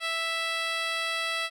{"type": "tone with band-pass filter", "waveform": "10% pulse", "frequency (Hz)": 659.3, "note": "E5", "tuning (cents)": 0, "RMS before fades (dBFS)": -30, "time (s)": [0, 1.5], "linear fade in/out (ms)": 50, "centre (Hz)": 2700, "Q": 0.51, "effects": []}